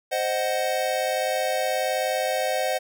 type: chord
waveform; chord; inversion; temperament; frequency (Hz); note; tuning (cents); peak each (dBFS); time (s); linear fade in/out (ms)
square; C diminished; none; equal with one note detuned; 523.3 / 622.3 / 743.8; C5 / Eb5 / Gb5; 0 / 0 / +9; -28; 0.11-2.79; 20
effects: none